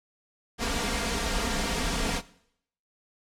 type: noise with comb filter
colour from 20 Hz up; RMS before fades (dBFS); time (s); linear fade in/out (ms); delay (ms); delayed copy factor
pink; -28; 0.58-2.22; 50; 4.3; +0.75
effects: noise-tail reverb RT60 0.7 s tail -19 dB re dry + low-pass 8000 Hz 12 dB/octave